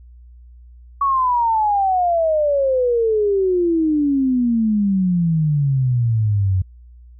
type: exponential sweep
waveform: sine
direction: down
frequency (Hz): 1129 to 91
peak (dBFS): -14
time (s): 1.01-6.62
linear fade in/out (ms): 5
effects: added 60 Hz sine -40 dBFS peak until 7.19 s